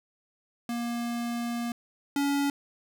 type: tone pair in turn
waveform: square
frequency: 236.7 / 282.3 Hz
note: A#3 / C#4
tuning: +27 / +32 cents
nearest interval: minor third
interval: 305 cents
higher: second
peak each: -30 / -25 dBFS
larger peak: second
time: 0.69-1.72 / 2.16-2.5 s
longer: first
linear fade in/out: 2 ms
effects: none